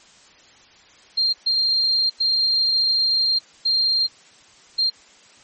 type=tone bursts at uneven times; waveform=sine; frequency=4191 Hz; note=C8; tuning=2 cents sharp; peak=-16 dBFS; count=5; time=1.17-1.33 / 1.46-2.1 / 2.2-3.39 / 3.65-4.07 / 4.78-4.9 s; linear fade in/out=10 ms; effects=white hiss -50 dBFS RMS until 5.43 s + MP3 32 kbps